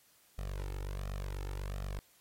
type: tone with flanger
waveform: sawtooth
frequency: 48.16 Hz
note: G1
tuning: 30 cents flat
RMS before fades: -39 dBFS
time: 0.38-1.99 s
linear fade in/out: 0 ms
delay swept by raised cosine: 1.6 to 2.29 ms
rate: 1.4 Hz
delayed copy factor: +1
effects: white hiss -66 dBFS RMS until 2.2 s + AAC 48 kbps